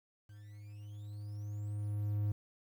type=tone with level ramp; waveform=triangle; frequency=103.83 Hz; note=G#2; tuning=in tune; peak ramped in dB=-49 to -28 dBFS; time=0.29-2.32 s; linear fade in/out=5 ms; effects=11-bit